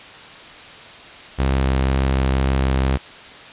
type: tone with vibrato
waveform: sawtooth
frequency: 66.3 Hz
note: C2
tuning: 23 cents sharp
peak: -12 dBFS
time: 1.38-2.98 s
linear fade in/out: 20 ms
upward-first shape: sine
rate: 2 Hz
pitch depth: 10 cents each way
effects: white hiss -39 dBFS RMS until 3.52 s + resampled to 8000 Hz